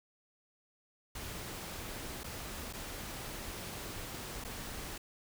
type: noise with dropouts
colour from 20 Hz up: pink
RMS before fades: -43 dBFS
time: 1.15-4.98 s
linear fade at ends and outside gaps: 5 ms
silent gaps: 2.235-2.241 / 2.728-2.734 / 4.441-4.447 s
effects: none